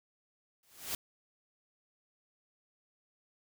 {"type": "noise with exponential growth", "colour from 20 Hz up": "white", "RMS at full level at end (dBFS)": -33, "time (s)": [0.63, 0.95], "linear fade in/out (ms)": 2, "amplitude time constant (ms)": 69, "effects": []}